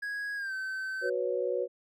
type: tone with pitch glide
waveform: triangle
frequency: 1657 to 1537.1 Hz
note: G#6 to G6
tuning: -4 to -34 cents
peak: -31 dBFS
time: 0.02-1.1 s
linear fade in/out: 10 ms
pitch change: -130 cents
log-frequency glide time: 0.36-0.53 s
type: chord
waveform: sine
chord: F# suspended fourth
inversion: none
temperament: equal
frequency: 370 / 493.9 / 554.4 Hz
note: F#4 / B4 / C#5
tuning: 0 / 0 / 0 cents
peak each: -33 / -31 / -33 dBFS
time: 1.01-1.68 s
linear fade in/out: 50 ms
effects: none